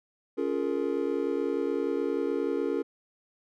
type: chord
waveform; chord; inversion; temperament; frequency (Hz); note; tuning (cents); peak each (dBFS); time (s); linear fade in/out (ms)
triangle; Bb minor seventh; first; just; 279.7 / 349.6 / 419.5 / 466.2; Db4 / F4 / Ab4 / Bb4; +16 / +2 / +17 / 0; -30; 0.37-2.83; 20
effects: none